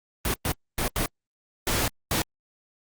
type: noise bursts at uneven times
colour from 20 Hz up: pink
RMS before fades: -25 dBFS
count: 6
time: 0.25-0.34 / 0.45-0.52 / 0.78-0.88 / 0.96-1.06 / 1.67-1.88 / 2.11-2.22 s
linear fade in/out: 2 ms
effects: Opus 32 kbps